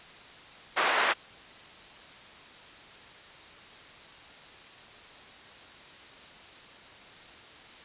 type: band-pass noise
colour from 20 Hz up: white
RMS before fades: -26 dBFS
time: 0.76-1.14 s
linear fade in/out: 20 ms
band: 600 to 1900 Hz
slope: 12 dB/octave
effects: white hiss -49 dBFS RMS until 7.84 s + resampled to 8000 Hz